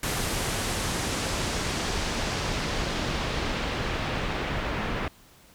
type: noise with low-pass filter sweep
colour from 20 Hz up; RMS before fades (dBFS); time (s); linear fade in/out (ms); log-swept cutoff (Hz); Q
pink; -29; 0.03-5.08; 2; 12000 to 2300; 0.9
effects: pink hiss -55 dBFS RMS until 5.54 s